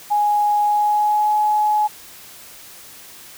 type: tone with pitch glide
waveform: sine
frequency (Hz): 831 to 845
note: G#5 to G#5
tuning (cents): +1 to +30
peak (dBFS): -14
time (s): 0.1-1.88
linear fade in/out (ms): 20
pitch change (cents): +29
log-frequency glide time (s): 0.62-1.32
effects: white hiss -41 dBFS RMS until 3.37 s